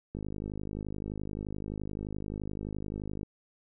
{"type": "click train", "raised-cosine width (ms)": 3, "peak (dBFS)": -24, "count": 160, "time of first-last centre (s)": [0.15, 3.231], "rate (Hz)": 51.6, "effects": []}